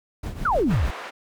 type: noise with tremolo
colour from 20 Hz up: brown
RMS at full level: -27 dBFS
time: 0.23-0.91 s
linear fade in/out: 5 ms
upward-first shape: triangle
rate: 6.5 Hz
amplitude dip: 75%
type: exponential sweep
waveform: sine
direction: down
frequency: 1538 to 51.91 Hz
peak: -18 dBFS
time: 0.45-0.87 s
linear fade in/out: 5 ms
type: band-pass noise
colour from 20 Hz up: white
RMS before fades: -36 dBFS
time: 0.69-1.11 s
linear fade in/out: 20 ms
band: 460 to 1600 Hz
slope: 12 dB/octave
effects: none